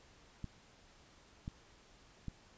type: clicks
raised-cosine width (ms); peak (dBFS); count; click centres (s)
5; -29; 3; 0.443 / 1.479 / 2.283
effects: pink hiss -63 dBFS RMS until 2.57 s + resampled to 16000 Hz